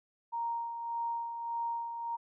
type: tone with tremolo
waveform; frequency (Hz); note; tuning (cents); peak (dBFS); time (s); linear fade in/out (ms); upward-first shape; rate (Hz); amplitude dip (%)
sine; 932.3; A#5; 0; -31; 0.32-2.17; 20; sine; 1.7; 50
effects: none